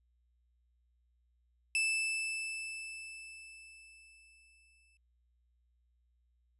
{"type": "tone with exponential decay", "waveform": "40% pulse", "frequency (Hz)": 2637, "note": "E7", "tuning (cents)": 0, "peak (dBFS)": -27, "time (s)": [1.75, 4.97], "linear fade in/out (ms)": 1, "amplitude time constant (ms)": 700, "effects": ["added 60 Hz sine -70 dBFS peak until 6.59 s", "resampled to 32000 Hz"]}